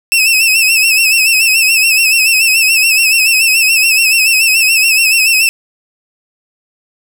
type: tone with vibrato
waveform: sawtooth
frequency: 2625 Hz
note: E7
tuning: 8 cents flat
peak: -4 dBFS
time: 0.12-5.49 s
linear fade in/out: 0 ms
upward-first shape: sine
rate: 7 Hz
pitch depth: 74 cents each way
effects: none